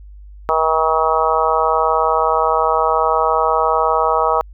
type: harmonic tone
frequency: 159.5 Hz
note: D#3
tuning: 43 cents sharp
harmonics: 3 / 4 / 5 / 6 / 7 / 8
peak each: -20 / -20 / -20 / -20 / -20 / -20 dBFS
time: 0.49-4.41 s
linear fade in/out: 0 ms
effects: added 50 Hz sine -35 dBFS peak until 4.53 s